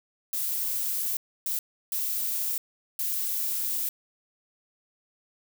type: noise bursts at uneven times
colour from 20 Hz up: violet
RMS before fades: -29 dBFS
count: 4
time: 0.33-1.17 / 1.46-1.59 / 1.92-2.58 / 2.99-3.89 s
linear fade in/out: 2 ms
effects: none